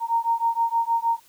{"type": "beating tone pair", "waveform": "sine", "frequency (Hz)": [921, 927.4], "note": ["A#5", "A#5"], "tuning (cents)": [-21, -9], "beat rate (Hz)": 6.4, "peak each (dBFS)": -23, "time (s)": [0, 1.2], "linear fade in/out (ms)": 50, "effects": ["white hiss -56 dBFS RMS until 1.28 s"]}